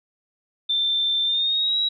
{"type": "tone with pitch glide", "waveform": "sine", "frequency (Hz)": [3564, 3864], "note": ["A7", "B7"], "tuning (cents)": [22, -39], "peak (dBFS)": -19, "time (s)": [0.69, 1.89], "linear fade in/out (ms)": 10, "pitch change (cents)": 139, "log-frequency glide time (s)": [1.24, 1.77], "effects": []}